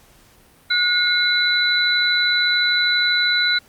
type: tone cluster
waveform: sine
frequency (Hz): 1449 / 2145 / 3984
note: F#6 / C7 / B7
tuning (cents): -37 / +42 / +14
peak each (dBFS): -19 / -24 / -18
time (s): 0.7-3.59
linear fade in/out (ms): 10
effects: pink hiss -52 dBFS RMS until 3.68 s + Opus 48 kbps